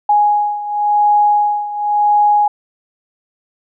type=beating tone pair; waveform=sine; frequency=830.6 / 831.53 Hz; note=G#5 / G#5; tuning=0 / +2 cents; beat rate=0.93 Hz; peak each=-12 / -16 dBFS; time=0.09-2.48 s; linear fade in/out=5 ms; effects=none